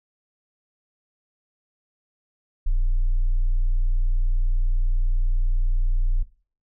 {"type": "tone", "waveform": "sine", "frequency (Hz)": 30, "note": "B0", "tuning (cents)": -49, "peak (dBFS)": -15, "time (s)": [2.66, 6.23], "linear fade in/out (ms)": 10, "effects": ["noise-tail reverb RT60 0.4 s tail -19 dB re dry", "tanh soft clip ceiling -16 dBFS"]}